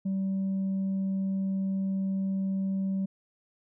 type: tone with tanh clipping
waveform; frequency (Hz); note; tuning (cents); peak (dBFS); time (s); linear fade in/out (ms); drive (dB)
sine; 192.7; G3; -29; -27; 0.05-3.06; 10; 1
effects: none